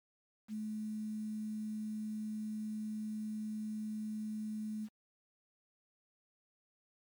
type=tone with quantisation; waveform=sine; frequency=215 Hz; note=A3; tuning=40 cents flat; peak=-37 dBFS; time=0.48-4.89 s; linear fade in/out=50 ms; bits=10; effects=MP3 96 kbps